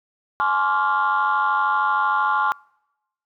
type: tone cluster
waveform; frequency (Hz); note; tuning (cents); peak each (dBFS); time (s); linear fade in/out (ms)
sine; 848 / 1054 / 1147 / 1399; G#5 / C6 / D6 / F6; +36 / +12 / -41 / +3; -22; 0.4-2.52; 0
effects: noise-tail reverb RT60 0.9 s tail -26 dB re dry + tanh soft clip ceiling -11 dBFS